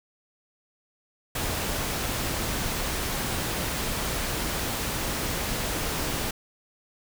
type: noise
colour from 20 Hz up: pink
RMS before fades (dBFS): -29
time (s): 1.35-6.31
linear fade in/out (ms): 5
effects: none